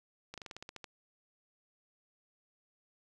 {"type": "slowing click train", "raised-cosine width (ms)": 0.2, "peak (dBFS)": -27, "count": 10, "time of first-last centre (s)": [0.34, 0.842], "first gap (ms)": 37, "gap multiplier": 1.1, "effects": []}